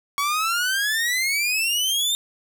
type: exponential sweep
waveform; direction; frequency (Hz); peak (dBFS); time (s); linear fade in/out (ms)
sawtooth; up; 1116 to 3657; -17; 0.18-2.15; 0
effects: none